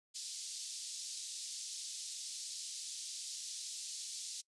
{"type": "band-pass noise", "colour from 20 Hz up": "pink", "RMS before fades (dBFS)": -45, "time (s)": [0.14, 4.42], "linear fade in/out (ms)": 20, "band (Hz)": [4200, 9000], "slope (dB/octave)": 24, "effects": ["noise-tail reverb RT60 0.1 s tail -24 dB re dry", "resampled to 24000 Hz"]}